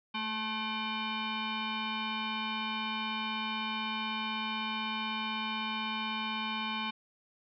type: tone with frequency modulation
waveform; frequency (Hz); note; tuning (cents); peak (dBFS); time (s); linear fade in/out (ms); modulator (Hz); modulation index
sine; 1079; C#6; -47; -32; 0.14-6.91; 10; 650; 3.7
effects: none